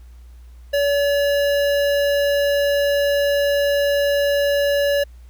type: tone with notch filter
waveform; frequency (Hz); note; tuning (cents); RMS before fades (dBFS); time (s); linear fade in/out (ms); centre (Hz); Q
square; 570; C#5; +48; -18; 0.73-5.04; 10; 8300; 0.93
effects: added 60 Hz sine -39 dBFS peak until 5.29 s + pink hiss -59 dBFS RMS until 5.29 s